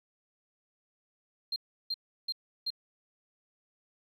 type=tone bursts; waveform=sine; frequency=4186 Hz; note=C8; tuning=in tune; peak=-29 dBFS; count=4; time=1.52-2.704 s; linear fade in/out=5 ms; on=41 ms; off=340 ms; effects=tanh soft clip ceiling -26 dBFS + 11-bit